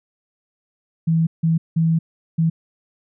sine tone bursts at uneven times, 163.3 Hz, E3, 16 cents flat, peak -14 dBFS, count 4, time 1.07-1.27 / 1.43-1.58 / 1.76-1.99 / 2.38-2.5 s, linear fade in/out 10 ms, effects none

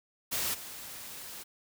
white noise with level steps, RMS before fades -32 / -44 dBFS, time 0.31-1.44 s, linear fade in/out 20 ms, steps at 0.53 s, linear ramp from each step 20 ms, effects none

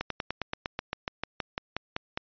slowing click train, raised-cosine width 0.3 ms, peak -14 dBFS, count 16, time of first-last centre 0.01-2.175 s, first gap 93 ms, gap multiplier 1.06, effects resampled to 11025 Hz

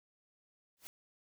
white noise with exponential growth, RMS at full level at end -45 dBFS, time 0.77-0.87 s, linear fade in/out 0 ms, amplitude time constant 21 ms, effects none

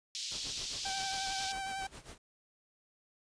white band-pass noise, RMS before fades -40 dBFS, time 0.15-1.52 s, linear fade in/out 0 ms, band 3300 to 5700 Hz, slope 24 dB/octave
pink noise with tremolo, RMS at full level -48 dBFS, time 0.31-2.18 s, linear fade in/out 5 ms, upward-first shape sine, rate 7.4 Hz, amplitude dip 80%
sawtooth tone with vibrato, 775 Hz, G5, 20 cents flat, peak -33 dBFS, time 0.85-1.87 s, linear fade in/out 5 ms, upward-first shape sine, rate 11 Hz, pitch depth 22 cents each way
effects resampled to 22050 Hz

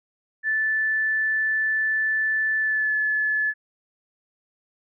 sine tone with pitch glide, 1753 to 1722.9 Hz, A6 to A6, -7 to -37 cents, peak -20 dBFS, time 0.43-3.54 s, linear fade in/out 50 ms, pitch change -30 cents, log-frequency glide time 2.59-2.95 s, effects none

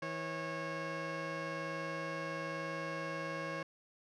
15% pulse tone pair together, 162 / 547.1 Hz, E3 / C#5, -30 / -23 cents, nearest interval octave + major sixth, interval 2107 cents, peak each -36 / -33 dBFS, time 0.02-3.63 s, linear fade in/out 5 ms, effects low-pass 4000 Hz 12 dB/octave

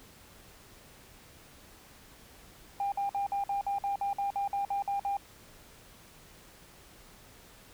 sine tone bursts, 800 Hz, G5, 35 cents sharp, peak -27 dBFS, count 14, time 2.8-5.169 s, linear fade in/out 2 ms, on 120 ms, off 53 ms, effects tanh soft clip ceiling -25 dBFS + pink hiss -55 dBFS RMS until 7.73 s

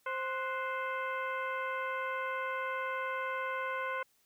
harmonic tone with a mistuned harmonic, 523.3 Hz, C5, in tune, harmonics 1 / 2 / 3 / 4 / 5 / 6, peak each -39 / -37 / -39 / -42 / -49 / -56 dBFS, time 0.06-4.03 s, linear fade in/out 5 ms, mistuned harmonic 3, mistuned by -100 cents, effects white hiss -71 dBFS RMS until 4.25 s

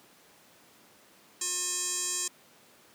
square tone with band-pass filter, 358.8 Hz, F4, 47 cents sharp, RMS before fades -32 dBFS, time 1.41-2.28 s, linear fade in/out 5 ms, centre 7400 Hz, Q 3.7, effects pink hiss -58 dBFS RMS until 2.94 s + high-pass 200 Hz 12 dB/octave

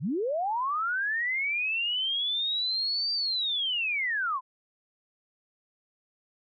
sine linear two-way sweep, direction up then down, 110 to 4699 to 979 Hz, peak -26 dBFS, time 0-4.41 s, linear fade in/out 50 ms, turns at 3.13 s, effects none

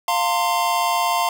square chord, F suspended fourth, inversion none, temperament equal with one note detuned, 698.5 / 910 / 1046.5 Hz, F5 / Bb5 / C6, 0 / -42 / 0 cents, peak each -23 dBFS, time 0.08-1.29 s, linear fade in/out 2 ms, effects none

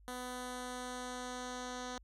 10% pulse tone with low-pass filter sweep, 249.9 Hz, B3, 21 cents sharp, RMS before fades -43 dBFS, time 0.08-1.98 s, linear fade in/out 0 ms, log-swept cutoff 11000 to 6200 Hz, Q 1.8, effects added 50 Hz sine -58 dBFS peak until 2.03 s

